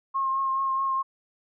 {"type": "tone with vibrato", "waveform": "sine", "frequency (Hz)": 1073, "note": "C6", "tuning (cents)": 43, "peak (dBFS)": -23, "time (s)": [0.14, 1.03], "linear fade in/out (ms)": 20, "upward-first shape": "triangle", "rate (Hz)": 4.7, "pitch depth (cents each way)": 23, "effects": []}